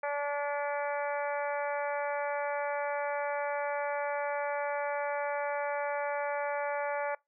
harmonic tone, 288.3 Hz, D4, 32 cents flat, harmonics 2 / 3 / 4 / 5 / 6 / 7 / 8, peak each -33 / -36 / -42 / -41 / -42 / -45 / -45 dBFS, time 0.03-7.15 s, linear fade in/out 5 ms, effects noise-tail reverb RT60 0.2 s tail -24 dB re dry

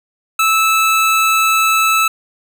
25% pulse tone, 1310 Hz, E6, 11 cents flat, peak -7 dBFS, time 0.39-2.08 s, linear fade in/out 5 ms, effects none

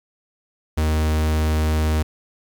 45% pulse tone, 77.78 Hz, D#2, in tune, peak -17 dBFS, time 0.77-2.03 s, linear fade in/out 10 ms, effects 9-bit

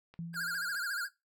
click train, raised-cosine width 0.3 ms, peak -38 dBFS, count 4, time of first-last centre 0.14-0.746 s, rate 4.95 Hz
sine tone with exponential decay, 168.3 Hz, E3, 36 cents sharp, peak -35 dBFS, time 0.19-0.84 s, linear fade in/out 0 ms, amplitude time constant 140 ms
square tone with vibrato, 1514 Hz, F#6, 39 cents sharp, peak -34 dBFS, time 0.33-1.09 s, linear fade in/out 50 ms, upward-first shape sine, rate 14 Hz, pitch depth 150 cents each way
effects noise-tail reverb RT60 0.2 s tail -17 dB re dry

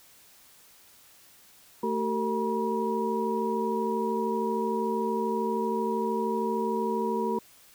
sine tone cluster, 221.9 / 382.5 / 455.5 / 960 Hz, A3 / G4 / A#4 / B5, +15 / -42 / -40 / -49 cents, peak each -31 dBFS, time 1.83-7.39 s, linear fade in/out 5 ms, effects white hiss -56 dBFS RMS until 7.74 s

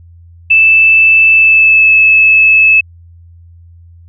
sine tone with pitch glide, 2637 to 2604 Hz, E7 to E7, 0 to -22 cents, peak -3 dBFS, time 0.5-2.81 s, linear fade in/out 10 ms, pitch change -22 cents, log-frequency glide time 1.34-1.93 s, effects added 85 Hz sine -35 dBFS peak until 4.08 s

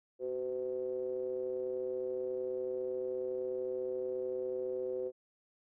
triangle ring-modulated tone, 65.41 Hz, C2, in tune, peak -29 dBFS, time 0.19-5.12 s, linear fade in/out 50 ms, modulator 443 Hz, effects none

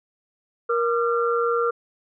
sine tone cluster, 470.8 / 1195 / 1369 Hz, A#4 / D6 / F6, +17 / +30 / -35 cents, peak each -21 / -27 / -25 dBFS, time 0.69-1.71 s, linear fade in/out 10 ms, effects none

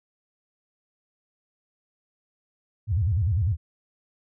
sine tone with vibrato, 92.5 Hz, F#2, in tune, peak -20 dBFS, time 2.87-3.57 s, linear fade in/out 50 ms, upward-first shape square, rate 10 Hz, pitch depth 250 cents each way, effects none

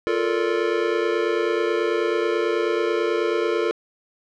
square chord, Bb major seventh, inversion second, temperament just, 349.6 / 437 / 466.2 / 582.7 Hz, F4 / A4 / Bb4 / D5, +2 / -12 / 0 / -14 cents, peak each -25 / -25 / -26 / -31 dBFS, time 0.07-3.71 s, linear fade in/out 0 ms, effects low-pass 3000 Hz 12 dB/octave

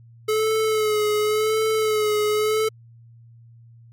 square tone with vibrato, 430 Hz, A4, 40 cents flat, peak -19 dBFS, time 0.28-2.69 s, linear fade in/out 10 ms, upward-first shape sine, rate 0.91 Hz, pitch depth 35 cents each way, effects added 116 Hz sine -45 dBFS peak until 3.92 s + MP3 96 kbps

